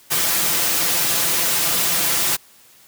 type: noise with comb filter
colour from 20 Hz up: white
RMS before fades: -19 dBFS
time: 0.1-2.37 s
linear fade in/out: 20 ms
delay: 5.9 ms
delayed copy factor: +0.55
effects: white hiss -50 dBFS RMS until 2.87 s + high-pass 60 Hz 12 dB/octave